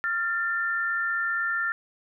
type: tone pair together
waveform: sine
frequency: 1388.9 / 1785 Hz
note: F6 / A6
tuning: -10 / +24 cents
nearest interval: major third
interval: 434 cents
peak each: -27 dBFS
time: 0.04-1.72 s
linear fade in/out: 0 ms
effects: none